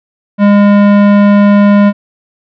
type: tone with tanh clipping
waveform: sine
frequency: 203.6 Hz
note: G#3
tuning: 34 cents flat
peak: -5 dBFS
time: 0.38-1.93 s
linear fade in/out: 50 ms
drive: 18 dB
effects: none